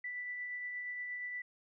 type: tone with tremolo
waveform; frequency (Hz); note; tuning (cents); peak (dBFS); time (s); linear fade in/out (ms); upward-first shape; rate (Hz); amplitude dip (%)
sine; 1975.5; B6; 0; -37; 0.04-1.42; 5; triangle; 8.5; 30
effects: none